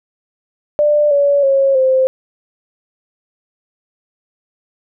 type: tone with pitch steps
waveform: sine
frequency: 593 / 568.5 / 545 / 522.5 Hz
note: D5 / C#5 / C#5 / C5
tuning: +17 / +44 / -29 / -2 cents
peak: -9 dBFS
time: 0.79-2.07 s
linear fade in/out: 0 ms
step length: 320 ms
effects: none